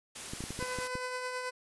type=noise; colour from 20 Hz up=white; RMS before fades=-42 dBFS; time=0.15-0.88 s; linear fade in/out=10 ms
type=clicks; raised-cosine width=3 ms; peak=-26 dBFS; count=8; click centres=0.335 / 0.406 / 0.439 / 0.506 / 0.591 / 0.626 / 0.787 / 0.954 s
type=tone with tremolo; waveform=15% pulse; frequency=504 Hz; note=B4; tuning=35 cents sharp; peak=-27 dBFS; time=0.59-1.51 s; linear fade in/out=20 ms; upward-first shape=triangle; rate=9.3 Hz; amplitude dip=40%
effects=resampled to 24000 Hz